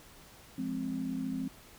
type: chord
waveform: sine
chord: F minor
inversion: none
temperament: just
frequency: 174.61 / 209.5 / 261.9 Hz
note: F3 / Ab3 / C4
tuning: 0 / +15 / +2 cents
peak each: -40 / -39 / -34 dBFS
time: 0.58-1.48 s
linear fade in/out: 5 ms
effects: pink hiss -55 dBFS RMS until 1.78 s